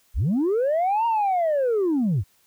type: linear two-way sweep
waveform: sine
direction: up then down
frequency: 30.93 to 941 to 78.7 Hz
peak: -17 dBFS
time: 0.14-2.24 s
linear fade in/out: 50 ms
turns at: 1.06 s
effects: tanh soft clip ceiling -17 dBFS + white hiss -62 dBFS RMS until 2.46 s